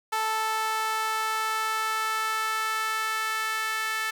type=tone with high-pass filter sweep; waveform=sawtooth; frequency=439.2 Hz; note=A4; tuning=3 cents flat; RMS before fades=-28 dBFS; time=0.12-4.11 s; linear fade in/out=10 ms; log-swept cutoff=1000 to 1600 Hz; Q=2.6; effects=none